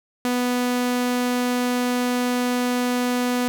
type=tone; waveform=sawtooth; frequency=246.9 Hz; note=B3; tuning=in tune; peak=-16 dBFS; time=0.25-3.48 s; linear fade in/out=0 ms; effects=none